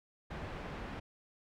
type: low-pass noise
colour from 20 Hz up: pink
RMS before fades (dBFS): -43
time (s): 0.3-1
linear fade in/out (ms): 10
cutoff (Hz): 2100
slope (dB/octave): 12
effects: none